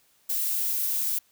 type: noise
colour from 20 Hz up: violet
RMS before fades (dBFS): -27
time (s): 0.29-1.19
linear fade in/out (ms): 10
effects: white hiss -64 dBFS RMS until 1.31 s